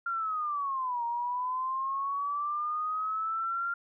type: linear two-way sweep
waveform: sine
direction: down then up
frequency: 1394 to 934 to 1394 Hz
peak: -29 dBFS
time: 0.06-3.74 s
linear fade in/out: 5 ms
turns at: 1.04 s
effects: none